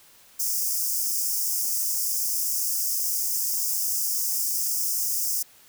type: high-pass noise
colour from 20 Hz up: white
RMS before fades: -26 dBFS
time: 0.39-5.43 s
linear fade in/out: 10 ms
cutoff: 5000 Hz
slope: 96 dB/octave
effects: white hiss -54 dBFS RMS until 5.68 s